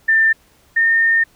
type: tone pair in turn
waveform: sine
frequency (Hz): 1789 / 1823.4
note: A6 / A#6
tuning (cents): +28 / -39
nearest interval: unison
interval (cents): 33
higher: second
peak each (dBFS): -10 / -11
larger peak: first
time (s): 0.08-0.33 / 0.76-1.24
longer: second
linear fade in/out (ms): 10
effects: pink hiss -54 dBFS RMS until 1.35 s